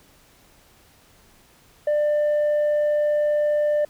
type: tone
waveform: sine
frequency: 595 Hz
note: D5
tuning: 22 cents sharp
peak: -15 dBFS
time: 1.87-3.85 s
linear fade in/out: 5 ms
effects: tanh soft clip ceiling -17 dBFS + pink hiss -55 dBFS RMS until 3.89 s